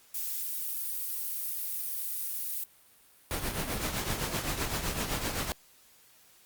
violet noise, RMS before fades -34 dBFS, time 0.14-2.64 s, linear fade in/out 5 ms
pink noise with tremolo, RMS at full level -30 dBFS, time 3.31-5.52 s, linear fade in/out 0 ms, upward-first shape triangle, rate 7.8 Hz, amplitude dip 65%
effects white hiss -60 dBFS RMS until 6.45 s + Opus 48 kbps

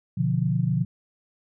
sine chord, B diminished, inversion none, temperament equal, 123.47 / 146.83 / 174.61 Hz, B2 / D3 / F3, 0 / 0 / 0 cents, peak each -25 dBFS, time 0.17-0.85 s, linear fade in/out 10 ms, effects none

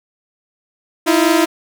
sawtooth tone pair together, 316.6 / 340.5 Hz, D#4 / F4, +30 / -44 cents, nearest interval minor second, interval 126 cents, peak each -10 dBFS, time 1.06-1.46 s, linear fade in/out 20 ms, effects none

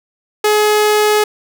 sawtooth tone, 422.6 Hz, G#4, 30 cents sharp, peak -6 dBFS, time 0.44-1.24 s, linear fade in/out 5 ms, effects none

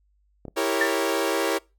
clicks, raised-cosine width 2 ms, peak -23 dBFS, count 2, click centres 0.453 / 0.482 s
sawtooth chord, E diminished seventh, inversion none, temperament equal with one note detuned, 329.6 / 395.2 / 466.2 / 554.4 Hz, E4 / G4 / Bb4 / Db5, 0 / +14 / 0 / 0 cents, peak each -24 dBFS, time 0.56-1.59 s, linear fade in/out 20 ms
sine tone with exponential decay, 1786 Hz, A6, 25 cents sharp, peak -17 dBFS, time 0.81-1.01 s, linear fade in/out 2 ms, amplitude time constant 42 ms
effects noise-tail reverb RT60 0.3 s tail -26 dB re dry + added 50 Hz sine -62 dBFS peak until 1.78 s

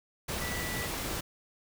sine tone in noise, 1965 Hz, B6, 9 cents flat, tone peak -38 dBFS, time 0.41-0.87 s, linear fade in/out 10 ms, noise pink, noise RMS -35 dBFS, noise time 0.28-1.21 s, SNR -6 dB, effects none

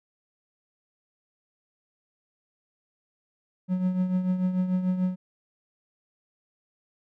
triangle tone with tremolo, 183.7 Hz, F#3, 12 cents flat, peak -18 dBFS, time 3.68-5.16 s, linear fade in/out 50 ms, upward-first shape triangle, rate 6.8 Hz, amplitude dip 65%, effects none

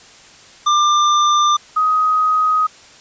square / sine tone pair in turn, 1192 / 1256.3 Hz, D6 / D#6, +25 / +16 cents, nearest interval minor second, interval 91 cents, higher second, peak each -12 dBFS, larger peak neither, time 0.66-1.57 / 1.76-2.67 s, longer neither, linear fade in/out 10 ms, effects white hiss -43 dBFS RMS until 3 s + resampled to 16000 Hz

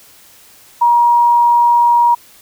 sine tone, 951 Hz, A#5, 34 cents sharp, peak -7 dBFS, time 0.81-2.15 s, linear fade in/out 10 ms, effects white hiss -44 dBFS RMS until 2.41 s

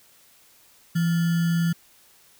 sine tone with sample-and-hold, 168.4 Hz, E3, 37 cents sharp, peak -19 dBFS, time 0.95-1.73 s, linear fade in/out 10 ms, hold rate 1575 Hz, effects white hiss -56 dBFS RMS until 2.39 s

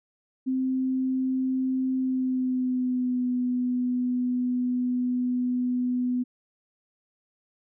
sine tone with pitch glide, 260.3 to 248.7 Hz, C4 to B3, -9 to +12 cents, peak -23 dBFS, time 0.46-6.24 s, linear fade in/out 20 ms, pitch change -79 cents, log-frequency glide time 1.96-3.27 s, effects none

